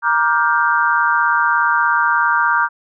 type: chord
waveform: sine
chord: G minor seventh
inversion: first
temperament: just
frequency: 940.8 / 1176 / 1411.2 / 1568 Hz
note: Bb5 / D6 / F6 / G6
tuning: +16 / +2 / +18 / 0 cents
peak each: -18 dBFS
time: 0.02-2.69 s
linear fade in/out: 50 ms
effects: none